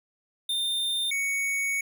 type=tone pair in turn; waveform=square; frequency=3616 / 2228 Hz; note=A7 / C#7; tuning=+47 / +8 cents; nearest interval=minor sixth; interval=839 cents; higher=first; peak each=-26 dBFS; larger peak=neither; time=0.49-1.11 / 1.11-1.81 s; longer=second; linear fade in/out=5 ms; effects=none

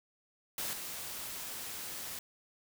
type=noise with level steps; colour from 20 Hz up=white; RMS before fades=-37 / -42 dBFS; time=0.58-2.19 s; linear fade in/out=2 ms; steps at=0.73 s; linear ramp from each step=2 ms; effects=none

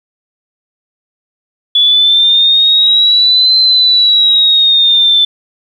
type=exponential two-way sweep; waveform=sine; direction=up then down; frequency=3420 to 4091 to 3519 Hz; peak=-5 dBFS; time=1.75-5.25 s; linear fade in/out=5 ms; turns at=3.58 s; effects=7-bit

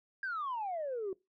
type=exponential sweep; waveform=sine; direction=down; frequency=1629 to 365.5 Hz; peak=-33 dBFS; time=0.23-1.13 s; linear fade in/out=2 ms; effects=noise-tail reverb RT60 0.2 s tail -21 dB re dry + tanh soft clip ceiling -31 dBFS

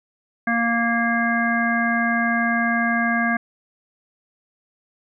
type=harmonic tone; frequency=233.1 Hz; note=A#3; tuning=in tune; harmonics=1 / 3 / 5 / 7 / 9; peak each=-22 / -25 / -28 / -22 / -28 dBFS; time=0.47-3.37 s; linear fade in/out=5 ms; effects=none

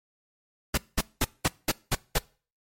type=noise bursts; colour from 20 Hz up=pink; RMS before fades=-23 dBFS; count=7; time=0.74-2.185 s; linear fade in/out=5 ms; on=35 ms; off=200 ms; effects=noise-tail reverb RT60 0.4 s tail -24 dB re dry + MP3 64 kbps

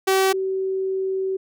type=tone pair in turn; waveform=sawtooth / sine; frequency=382.9 / 381.5 Hz; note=G4 / G4; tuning=-41 / -47 cents; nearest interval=unison; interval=6 cents; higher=first; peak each=-12 / -21 dBFS; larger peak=first; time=0.07-0.33 / 0.33-1.37 s; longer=second; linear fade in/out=10 ms; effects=none

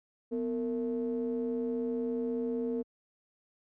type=ring-modulated tone; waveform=triangle; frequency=105.2 Hz; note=G#2; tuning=23 cents sharp; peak=-25 dBFS; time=0.31-2.83 s; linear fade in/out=20 ms; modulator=353 Hz; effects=high-pass 60 Hz 12 dB/octave

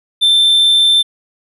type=tone; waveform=triangle; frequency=3557 Hz; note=A7; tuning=18 cents sharp; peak=-6 dBFS; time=0.21-1.03 s; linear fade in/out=20 ms; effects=resampled to 32000 Hz

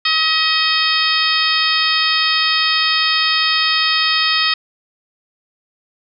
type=harmonic tone with a mistuned harmonic; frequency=635 Hz; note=D#5; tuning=35 cents sharp; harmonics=2 / 3 / 4 / 5 / 6 / 7 / 8; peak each=-21 / -21 / -21 / -21 / -21 / -21 / -21 dBFS; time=0.05-4.54 s; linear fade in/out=5 ms; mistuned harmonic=6; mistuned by=-38 cents; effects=none

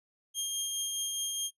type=tone with tremolo; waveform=20% pulse; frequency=3217 Hz; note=G7; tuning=44 cents sharp; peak=-25 dBFS; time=0.34-1.51 s; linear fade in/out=50 ms; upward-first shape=triangle; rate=4.8 Hz; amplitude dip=30%; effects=noise-tail reverb RT60 0.1 s tail -19 dB re dry + resampled to 32000 Hz

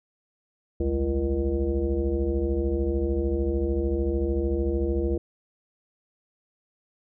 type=tone with frequency modulation; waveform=sine; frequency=207.7 Hz; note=G#3; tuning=in tune; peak=-22 dBFS; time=0.8-5.18 s; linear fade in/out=5 ms; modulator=134 Hz; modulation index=2; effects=none

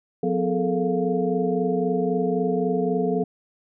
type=tone cluster; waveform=sine; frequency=181.3 / 251.8 / 426.7 / 450.5 / 700 Hz; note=F#3 / B3 / G#4 / A4 / F5; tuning=-35 / +34 / +47 / +41 / +4 cents; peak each=-26 / -27 / -24 / -28 / -31 dBFS; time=0.23-3.24 s; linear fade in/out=5 ms; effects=none

